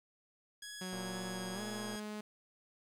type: tone with vibrato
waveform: 10% pulse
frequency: 1661.2 Hz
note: G#6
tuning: in tune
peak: -36 dBFS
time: 0.62-2 s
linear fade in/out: 5 ms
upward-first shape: sine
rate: 2.1 Hz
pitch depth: 15 cents each way
type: tone with pitch glide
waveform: sawtooth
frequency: 185 to 211.3 Hz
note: F#3 to G#3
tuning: 0 to +30 cents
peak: -37 dBFS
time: 0.81-2.21 s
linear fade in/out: 5 ms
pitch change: +230 cents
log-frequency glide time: 1.54-1.61 s
type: click train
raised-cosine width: 1 ms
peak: -34 dBFS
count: 121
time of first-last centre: 0.93-1.956 s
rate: 117 Hz
effects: low-pass 11000 Hz 12 dB/octave + 11-bit